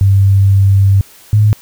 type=tone pair in turn; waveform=sine; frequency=98 / 105.75 Hz; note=G2 / G#2; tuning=0 / +32 cents; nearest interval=minor second; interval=132 cents; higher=second; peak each=-5 dBFS; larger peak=neither; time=0.01-1.01 / 1.33-1.53 s; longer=first; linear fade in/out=0 ms; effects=white hiss -41 dBFS RMS until 1.61 s